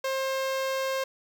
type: tone with notch filter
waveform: sawtooth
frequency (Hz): 532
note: C5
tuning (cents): +29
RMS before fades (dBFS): -29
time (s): 0.04-1.04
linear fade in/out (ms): 5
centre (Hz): 9800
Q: 1.7
effects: none